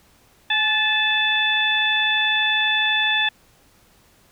harmonic tone with a mistuned harmonic, 872 Hz, A5, 16 cents flat, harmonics 1 / 2 / 3 / 4, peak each -27 / -21 / -24 / -21 dBFS, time 0.5-3.29 s, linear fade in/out 5 ms, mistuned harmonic 1, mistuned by -47 cents, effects pink hiss -56 dBFS RMS until 4.31 s

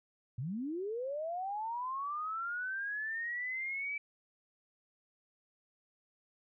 sine linear sweep, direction up, 110.4 to 2317 Hz, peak -35 dBFS, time 0.38-3.98 s, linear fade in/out 5 ms, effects none

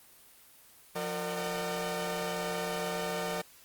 sawtooth tone cluster, 176.7 / 457.8 / 603 / 752 Hz, F3 / A#4 / D5 / F#5, +21 / -31 / +46 / +28 cents, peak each -35 / -33 / -33 / -36 dBFS, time 0.95-3.42 s, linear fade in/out 10 ms, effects white hiss -57 dBFS RMS until 3.64 s + Opus 24 kbps

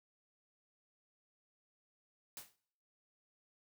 white noise with exponential decay, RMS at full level -44 dBFS, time 2.37-2.56 s, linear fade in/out 2 ms, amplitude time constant 40 ms, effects noise-tail reverb RT60 0.7 s tail -23 dB re dry

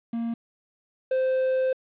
triangle tone pair in turn, 231.6 / 519.9 Hz, A#3 / C5, -11 / -11 cents, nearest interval octave + major second, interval 1400 cents, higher second, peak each -24 / -19 dBFS, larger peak second, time 0.13-0.34 / 1.11-1.73 s, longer second, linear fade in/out 5 ms, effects resampled to 8000 Hz + 9-bit

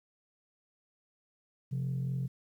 sine tone pair together, 132 / 176.2 Hz, C3 / F3, +16 / +16 cents, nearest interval perfect fourth, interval 500 cents, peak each -30 / -37 dBFS, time 1.71-2.28 s, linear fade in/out 20 ms, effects tanh soft clip ceiling -27 dBFS + 11-bit

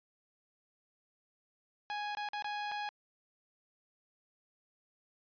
sawtooth tone with dropouts, 830.6 Hz, G#5, in tune, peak -32 dBFS, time 1.9-2.89 s, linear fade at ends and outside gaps 0 ms, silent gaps 2.15-2.171 / 2.288-2.333 / 2.423-2.444 / 2.715-2.719 s, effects resampled to 11025 Hz

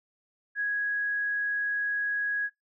sine tone, 1661.2 Hz, G#6, in tune, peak -26 dBFS, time 0.55-2.5 s, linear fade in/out 50 ms, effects noise-tail reverb RT60 0.2 s tail -24 dB re dry

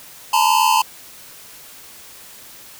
square tone cluster, 868 / 931 / 1017 Hz, A5 / A#5 / C6, -24 / -2 / -50 cents, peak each -18 dBFS, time 0.33-0.82 s, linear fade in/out 5 ms, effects white hiss -41 dBFS RMS until 2.79 s

